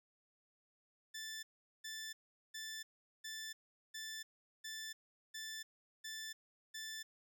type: tone bursts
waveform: 15% pulse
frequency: 1760 Hz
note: A6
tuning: in tune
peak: -38 dBFS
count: 9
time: 1.14-7.03 s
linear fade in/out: 10 ms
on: 290 ms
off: 410 ms
effects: none